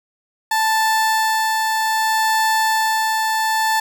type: tone with tremolo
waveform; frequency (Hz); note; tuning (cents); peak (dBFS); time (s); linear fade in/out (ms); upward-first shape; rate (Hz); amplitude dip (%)
30% pulse; 881; A5; +2; -12; 0.51-3.8; 5; sine; 0.64; 25
effects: none